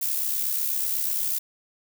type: noise with amplitude modulation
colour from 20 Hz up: violet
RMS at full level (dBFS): -24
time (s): 0.01-1.39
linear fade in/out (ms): 10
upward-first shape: sine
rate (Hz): 68.1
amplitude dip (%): 50
effects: none